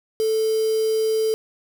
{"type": "tone with quantisation", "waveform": "sine", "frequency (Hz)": 440, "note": "A4", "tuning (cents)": 0, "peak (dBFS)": -18, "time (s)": [0.2, 1.34], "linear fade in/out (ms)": 0, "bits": 5, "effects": []}